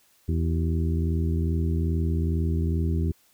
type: harmonic tone with a mistuned harmonic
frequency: 82.41 Hz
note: E2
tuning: in tune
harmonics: 1 / 2 / 3 / 4 / 5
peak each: -23 / -29 / -33 / -35 / -37 dBFS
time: 0.28-3.12 s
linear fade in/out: 10 ms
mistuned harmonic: 5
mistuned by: -100 cents
effects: white hiss -62 dBFS RMS until 3.33 s